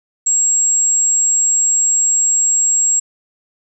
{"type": "tone", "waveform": "sine", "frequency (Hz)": 7600, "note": "A#8", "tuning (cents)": 33, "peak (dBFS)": -11, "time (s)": [0.26, 3], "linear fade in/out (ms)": 10, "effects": []}